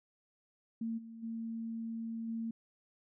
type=tone with level steps; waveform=sine; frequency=227.2 Hz; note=A#3; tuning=44 cents flat; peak=-34 / -46 / -37 / -35 dBFS; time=0.81-2.51 s; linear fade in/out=5 ms; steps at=0.97 / 1.22 / 2.27 s; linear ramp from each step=20 ms; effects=none